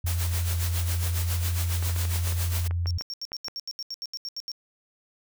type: tone with pitch glide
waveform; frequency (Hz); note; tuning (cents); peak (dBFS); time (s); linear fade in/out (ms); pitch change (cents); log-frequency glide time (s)
sine; 85.8 to 86.3; F2 to F2; -30 to -20; -24; 0.04-2.98; 5; +10; 0.41-1.77
type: noise with tremolo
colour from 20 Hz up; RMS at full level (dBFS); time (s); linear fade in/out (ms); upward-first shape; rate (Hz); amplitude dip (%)
white; -32; 0.06-2.68; 10; sine; 7.3; 65
type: clicks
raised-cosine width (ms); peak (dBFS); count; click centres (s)
0.5; -23; 12; 1.826 / 1.897 / 1.963 / 2.052 / 2.159 / 2.273 / 2.323 / 2.71 / 2.859 / 3.01 / 3.319 / 3.483
type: tone bursts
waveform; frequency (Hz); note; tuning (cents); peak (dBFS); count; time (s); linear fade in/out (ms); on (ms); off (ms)
triangle; 5510; F8; -24; -30; 15; 2.87-4.517; 0; 37; 78
effects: none